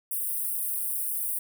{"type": "high-pass noise", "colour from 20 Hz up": "white", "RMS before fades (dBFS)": -30, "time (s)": [0.11, 1.39], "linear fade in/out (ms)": 5, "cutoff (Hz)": 8700, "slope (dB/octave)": 96, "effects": []}